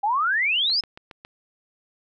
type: exponential sweep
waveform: sine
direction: up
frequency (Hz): 784 to 5274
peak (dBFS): -19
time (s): 0.03-0.81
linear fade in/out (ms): 10
type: click train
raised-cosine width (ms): 0.3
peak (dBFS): -24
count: 5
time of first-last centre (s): 0.7-1.249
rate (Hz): 7.28
effects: none